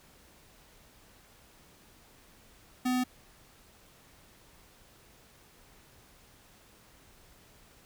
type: tone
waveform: square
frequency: 251.9 Hz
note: B3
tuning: 34 cents sharp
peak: -27 dBFS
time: 2.85-3.04 s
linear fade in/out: 10 ms
effects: pink hiss -59 dBFS RMS until 7.85 s